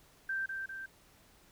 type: tone with echo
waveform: sine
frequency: 1568 Hz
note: G6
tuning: in tune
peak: -32 dBFS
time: 0.29-0.46 s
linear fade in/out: 5 ms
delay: 200 ms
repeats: 2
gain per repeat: -4 dB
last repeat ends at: 0.86 s
effects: pink hiss -63 dBFS RMS until 1.51 s